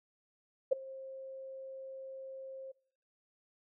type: tone with ADSR envelope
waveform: sine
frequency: 532 Hz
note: C5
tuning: 29 cents sharp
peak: -21 dBFS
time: 0.71-2.72 s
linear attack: 15 ms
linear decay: 9 ms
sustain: -22 dB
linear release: 11 ms
effects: noise-tail reverb RT60 0.6 s tail -23 dB re dry